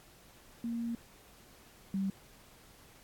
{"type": "tone pair in turn", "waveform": "sine", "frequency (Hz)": [233.1, 193.93], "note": ["A#3", "G3"], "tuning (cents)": [0, -18], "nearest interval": "minor third", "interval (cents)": 318, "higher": "first", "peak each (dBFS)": [-33, -30], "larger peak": "second", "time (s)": [[0.64, 0.95], [1.94, 2.1]], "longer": "first", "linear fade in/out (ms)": 2, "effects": ["pink hiss -59 dBFS RMS until 3.03 s", "AAC 64 kbps"]}